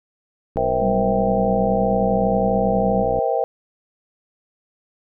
click train, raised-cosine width 3 ms, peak -17 dBFS, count 164, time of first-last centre 0.56-3.189 s, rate 62 Hz
sine chord, C dominant seventh, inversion third, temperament just, 470.9 / 523.3 / 654.1 / 784.9 Hz, Bb4 / C5 / E5 / G5, +18 / 0 / -14 / +2 cents, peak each -23 dBFS, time 0.57-3.44 s, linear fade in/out 0 ms
sine tone with vibrato, 195.5 Hz, G3, 4 cents flat, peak -21 dBFS, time 0.81-3.04 s, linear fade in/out 10 ms, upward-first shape square, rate 11 Hz, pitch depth 26 cents each way
effects none

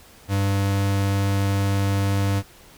square tone pair together, 98.96 / 196.6 Hz, G2 / G3, +17 / +5 cents, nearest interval octave, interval 1188 cents, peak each -20 / -31 dBFS, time 0.28-2.43 s, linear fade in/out 50 ms, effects pink hiss -49 dBFS RMS until 2.77 s

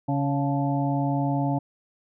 harmonic tone with a mistuned harmonic, 139.9 Hz, C#3, 16 cents sharp, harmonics 1 / 2 / 4 / 5 / 6, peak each -25 / -26 / -35 / -31 / -32 dBFS, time 0.08-1.59 s, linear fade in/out 10 ms, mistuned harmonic 6, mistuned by +64 cents, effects none

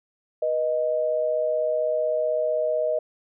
sine tone pair together, 486.5 / 622.3 Hz, B4 / D#5, -26 / 0 cents, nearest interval major third, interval 426 cents, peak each -27 / -22 dBFS, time 0.42-2.99 s, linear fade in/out 5 ms, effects none

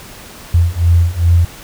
sine beating tone pair, 84.2 / 86.7 Hz, E2 / F2, +37 / -12 cents, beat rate 2.5 Hz, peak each -12 / -11 dBFS, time 0.54-1.45 s, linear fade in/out 5 ms, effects pink hiss -35 dBFS RMS until 1.63 s

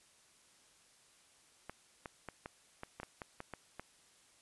clicks, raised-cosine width 0.5 ms, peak -28 dBFS, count 11, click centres 1.696 / 2.058 / 2.287 / 2.459 / 2.834 / 3 / 3.032 / 3.218 / 3.404 / 3.537 / 3.796 s, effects white hiss -66 dBFS RMS until 4.41 s + resampled to 24000 Hz

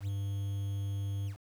triangle tone with ADSR envelope, 99.5 Hz, G2, 26 cents sharp, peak -28 dBFS, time 0-1.37 s, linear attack 76 ms, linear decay 13 ms, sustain -2 dB, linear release 100 ms, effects 9-bit

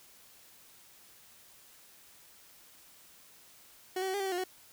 30% pulse tone with pitch steps, 371 / 381.7 / 376.6 / 403.8 / 387.2 / 381.4 / 354.7 / 371.3 Hz, F#4 / G4 / F#4 / G#4 / G4 / G4 / F4 / F#4, +5 / -46 / +31 / -49 / -21 / -47 / +27 / +6 cents, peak -29 dBFS, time 3.96-4.44 s, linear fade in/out 5 ms, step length 60 ms, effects white hiss -58 dBFS RMS until 4.72 s

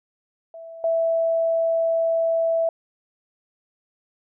sine tone with level steps, 659.3 Hz, E5, in tune, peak -36 / -18 dBFS, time 0.54-2.69 s, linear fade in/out 2 ms, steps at 0.84 s, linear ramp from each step 2 ms, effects none

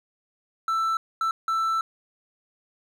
triangle tone bursts at uneven times, 1328 Hz, E6, 12 cents sharp, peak -20 dBFS, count 3, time 0.68-0.97 / 1.21-1.31 / 1.48-1.81 s, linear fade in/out 2 ms, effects none

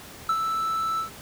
triangle tone with ADSR envelope, 1318.5 Hz, E6, in tune, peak -17 dBFS, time 0.29-1.1 s, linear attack 4 ms, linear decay 60 ms, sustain -5 dB, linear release 110 ms, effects pink hiss -43 dBFS RMS until 1.21 s + high-pass 60 Hz 12 dB/octave

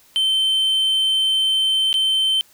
triangle tone with dropouts, 3095 Hz, G7, 23 cents flat, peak -14 dBFS, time 0.16-2.41 s, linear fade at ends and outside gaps 0 ms, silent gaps 1.929-1.941 s, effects white hiss -53 dBFS RMS until 2.53 s

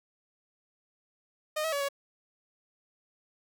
sawtooth tone with pitch steps, 614 / 642 / 567 / 559 Hz, D#5 / E5 / C#5 / C#5, -23 / -46 / +39 / +14 cents, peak -25 dBFS, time 1.56-1.888 s, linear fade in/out 10 ms, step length 82 ms, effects none

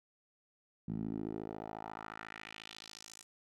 10% pulse tone with band-pass filter sweep, 54.1 Hz, A1, 29 cents flat, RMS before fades -44 dBFS, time 0.88-3.23 s, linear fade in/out 5 ms, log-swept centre 180 to 8000 Hz, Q 2.1, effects none

